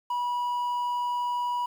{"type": "tone with quantisation", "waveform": "triangle", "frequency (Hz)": 974, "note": "B5", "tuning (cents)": -24, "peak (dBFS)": -24, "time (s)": [0.1, 1.66], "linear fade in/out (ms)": 5, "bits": 9, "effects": []}